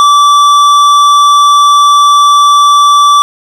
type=tone with tanh clipping; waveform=triangle; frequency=1160 Hz; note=D6; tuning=22 cents flat; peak=-4 dBFS; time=0-3.22 s; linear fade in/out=0 ms; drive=17 dB; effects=none